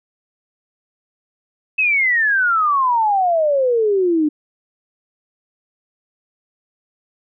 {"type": "exponential sweep", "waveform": "sine", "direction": "down", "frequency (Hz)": [2620, 293.6], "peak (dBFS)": -13, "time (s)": [1.78, 4.29], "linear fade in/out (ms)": 10, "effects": []}